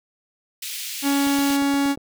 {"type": "high-pass noise", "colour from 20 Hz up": "pink", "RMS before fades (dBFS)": -31, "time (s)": [0.62, 1.57], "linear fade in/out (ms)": 5, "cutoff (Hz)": 2500, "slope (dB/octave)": 24}
{"type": "tone", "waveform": "45% pulse", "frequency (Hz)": 280, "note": "C#4", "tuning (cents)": 18, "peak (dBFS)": -18, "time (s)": [1.02, 1.96], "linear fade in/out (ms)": 50}
{"type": "click train", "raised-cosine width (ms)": 2, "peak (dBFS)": -25, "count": 7, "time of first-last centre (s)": [1.27, 1.975], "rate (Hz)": 8.51}
{"effects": []}